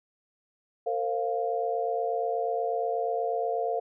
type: chord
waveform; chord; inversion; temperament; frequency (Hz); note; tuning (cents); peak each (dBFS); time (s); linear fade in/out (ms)
sine; Bb suspended second; none; equal with one note detuned; 455 / 523.3 / 698.5; Bb4 / C5 / F5; -42 / 0 / 0; -30 / -33 / -29; 0.86-3.8; 10
effects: none